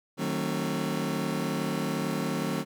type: chord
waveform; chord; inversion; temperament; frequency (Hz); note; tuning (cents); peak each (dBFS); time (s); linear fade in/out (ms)
30% pulse; D# diminished seventh; none; just; 155.56 / 186.68 / 224 / 268.8; D#3 / F#3 / A3 / C4; 0 / +16 / +31 / +47; -31; 0.17-2.65; 50
effects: none